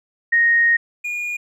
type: tone pair in turn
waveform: sine / triangle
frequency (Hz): 1864.7 / 2435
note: A#6 / D#7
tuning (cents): 0 / -38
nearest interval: perfect fourth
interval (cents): 462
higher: second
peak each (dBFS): -12 / -21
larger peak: first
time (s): 0.32-0.77 / 1.04-1.37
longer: first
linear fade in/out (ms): 10
effects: none